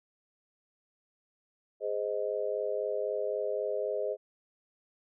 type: chord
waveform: sine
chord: Ab major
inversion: none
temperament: just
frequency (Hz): 415.3 / 519.1 / 623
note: Ab4 / C5 / Eb5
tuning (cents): 0 / -14 / +2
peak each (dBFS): -34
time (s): 1.8-4.17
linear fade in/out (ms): 50
effects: none